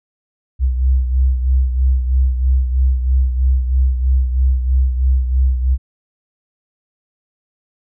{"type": "beating tone pair", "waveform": "sine", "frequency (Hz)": [64, 67.1], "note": ["C2", "C2"], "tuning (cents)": [-38, 44], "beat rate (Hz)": 3.1, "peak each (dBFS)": [-12, -20], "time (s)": [0.59, 5.78], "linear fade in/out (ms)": 50, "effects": []}